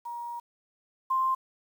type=tone pair in turn; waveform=sine; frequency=948 / 1048.8 Hz; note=A#5 / C6; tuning=+29 / +4 cents; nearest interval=major second; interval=175 cents; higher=second; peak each=-34 / -23 dBFS; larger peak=second; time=0.05-0.4 / 1.1-1.35 s; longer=first; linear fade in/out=10 ms; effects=9-bit